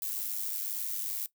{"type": "noise with amplitude modulation", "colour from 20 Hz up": "violet", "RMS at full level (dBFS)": -32, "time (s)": [0.02, 1.26], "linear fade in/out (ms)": 2, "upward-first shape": "sine", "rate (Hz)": 102, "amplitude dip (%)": 60, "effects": ["noise-tail reverb RT60 0.1 s tail -17 dB re dry"]}